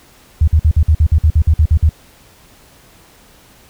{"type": "tone bursts", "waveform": "sine", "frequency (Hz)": 77.78, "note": "D#2", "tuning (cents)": 0, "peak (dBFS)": -6, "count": 13, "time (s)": [0.41, 1.893], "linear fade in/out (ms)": 5, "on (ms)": 67, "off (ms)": 51, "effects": ["pink hiss -46 dBFS RMS until 3.69 s"]}